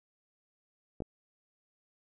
clicks, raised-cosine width 2 ms, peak -25 dBFS, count 2, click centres 1.004 / 1.021 s, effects none

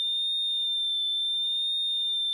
sine tone with vibrato, 3600 Hz, A7, 39 cents sharp, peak -24 dBFS, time 0-2.33 s, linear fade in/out 0 ms, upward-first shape triangle, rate 0.71 Hz, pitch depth 33 cents each way, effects tanh soft clip ceiling -21 dBFS

